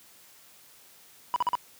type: tone bursts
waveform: triangle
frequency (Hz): 983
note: B5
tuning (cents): -8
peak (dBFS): -20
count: 4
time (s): 1.34-1.553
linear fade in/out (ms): 0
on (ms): 21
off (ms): 43
effects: white hiss -55 dBFS RMS until 1.79 s + high-pass 80 Hz 12 dB/octave